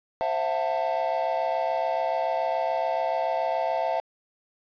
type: tone cluster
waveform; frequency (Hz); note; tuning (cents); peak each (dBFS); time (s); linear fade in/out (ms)
triangle; 528 / 663 / 730 / 889; C5 / E5 / F#5 / A5; +16 / +10 / -24 / +18; -30 / -25 / -28 / -28; 0.21-4; 0
effects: resampled to 11025 Hz + 8-bit